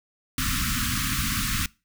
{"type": "band-stop noise", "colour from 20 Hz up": "pink", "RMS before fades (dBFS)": -26, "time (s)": [0.38, 1.66], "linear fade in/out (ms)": 2, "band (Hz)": [290, 1100], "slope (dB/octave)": 96, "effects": ["noise-tail reverb RT60 0.3 s tail -24 dB re dry"]}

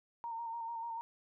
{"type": "tone with vibrato", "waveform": "sine", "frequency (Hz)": 923, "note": "A#5", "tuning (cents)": -17, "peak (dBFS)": -38, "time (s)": [0.24, 1.01], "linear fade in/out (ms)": 0, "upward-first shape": "square", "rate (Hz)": 6.8, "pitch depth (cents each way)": 26, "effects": []}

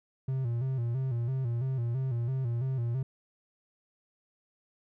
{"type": "tone with vibrato", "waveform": "triangle", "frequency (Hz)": 124.8, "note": "B2", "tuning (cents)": 19, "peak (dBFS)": -26, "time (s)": [0.28, 3.03], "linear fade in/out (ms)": 5, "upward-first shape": "square", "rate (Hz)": 3, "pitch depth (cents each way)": 100, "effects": []}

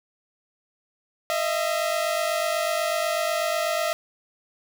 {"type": "tone pair together", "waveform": "sawtooth", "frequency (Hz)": [624.9, 673], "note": ["D#5", "E5"], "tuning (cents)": [7, 36], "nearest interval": "minor second", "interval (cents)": 129, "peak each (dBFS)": -22, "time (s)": [1.3, 3.93], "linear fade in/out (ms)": 0, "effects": []}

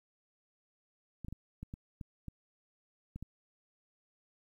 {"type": "clicks", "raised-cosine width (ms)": 5, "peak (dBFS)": -30, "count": 9, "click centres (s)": [1.247, 1.284, 1.326, 1.63, 1.739, 2.012, 2.283, 3.16, 3.226], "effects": ["11-bit"]}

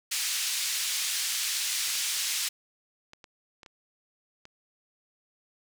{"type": "band-pass noise", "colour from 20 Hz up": "white", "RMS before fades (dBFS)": -30, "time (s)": [0.11, 2.49], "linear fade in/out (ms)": 10, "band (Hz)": [2400, 7800], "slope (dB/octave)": 12}
{"type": "clicks", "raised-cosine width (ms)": 0.2, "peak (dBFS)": -30, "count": 8, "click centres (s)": [1.882, 1.955, 2.169, 3.134, 3.242, 3.632, 3.662, 4.454]}
{"effects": []}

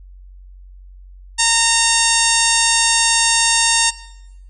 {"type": "harmonic tone", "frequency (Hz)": 919, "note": "A#5", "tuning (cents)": -25, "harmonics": [1, 2, 3, 4, 5, 6, 7, 8, 9, 10], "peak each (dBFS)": [-22, -22, -22, -22, -22, -22, -22, -22, -22, -22], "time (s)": [1.38, 3.91], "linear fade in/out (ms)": 20, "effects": ["noise-tail reverb RT60 0.9 s tail -18 dB re dry", "added 46 Hz sine -37 dBFS peak until 4.49 s"]}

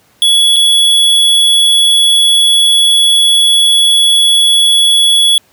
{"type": "tone with dropouts", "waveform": "square", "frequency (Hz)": 3379, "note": "G#7", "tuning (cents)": 29, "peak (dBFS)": -6, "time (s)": [0.22, 5.38], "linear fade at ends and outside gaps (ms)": 1, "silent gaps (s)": [0.561, 0.565], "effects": ["pink hiss -50 dBFS RMS until 5.52 s", "high-pass 100 Hz 12 dB/octave"]}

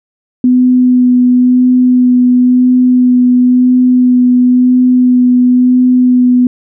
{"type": "tone with vibrato", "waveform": "sine", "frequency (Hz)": 250, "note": "B3", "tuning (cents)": 21, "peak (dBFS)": -4, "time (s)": [0.44, 6.47], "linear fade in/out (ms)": 2, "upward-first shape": "sine", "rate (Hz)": 0.97, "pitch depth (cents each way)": 12, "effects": []}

